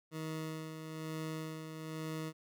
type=tone with tremolo; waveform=20% pulse; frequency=158.2 Hz; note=D#3; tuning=29 cents sharp; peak=-33 dBFS; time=0.11-2.33 s; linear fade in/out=50 ms; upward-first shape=sine; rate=1.1 Hz; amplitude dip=50%; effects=none